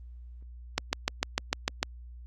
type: click train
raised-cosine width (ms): 0.2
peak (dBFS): -8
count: 8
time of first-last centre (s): 0.78-1.829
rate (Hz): 6.67
effects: added 60 Hz sine -43 dBFS peak until 2.26 s + Opus 24 kbps